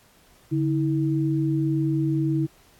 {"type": "tone pair together", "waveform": "sine", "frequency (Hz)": [143.7, 321.8], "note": ["D3", "E4"], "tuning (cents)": [-37, -42], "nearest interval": "octave + major second", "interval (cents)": 1395, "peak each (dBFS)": -23, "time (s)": [0.51, 2.47], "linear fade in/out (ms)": 20, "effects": ["pink hiss -57 dBFS RMS until 2.79 s", "AAC 64 kbps"]}